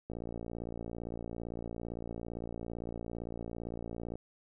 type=click train; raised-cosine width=2 ms; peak=-27 dBFS; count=235; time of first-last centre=0.1-4.155 s; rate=57.7 Hz; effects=none